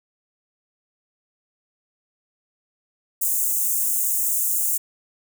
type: high-pass noise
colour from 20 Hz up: white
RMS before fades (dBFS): -22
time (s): 3.21-4.78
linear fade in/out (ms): 10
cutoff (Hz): 6800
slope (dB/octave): 48
effects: none